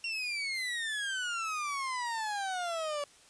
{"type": "exponential sweep", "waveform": "30% pulse", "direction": "down", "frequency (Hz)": [2761, 570], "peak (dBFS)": -30, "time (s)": [0.04, 3.04], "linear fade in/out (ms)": 2, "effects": ["white hiss -59 dBFS RMS until 3.29 s", "resampled to 22050 Hz"]}